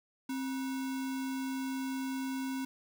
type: tone with sample-and-hold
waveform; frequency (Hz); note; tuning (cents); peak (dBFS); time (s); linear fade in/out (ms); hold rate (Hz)
sine; 264.6; C4; +20; -33; 0.29-2.65; 5; 1225
effects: none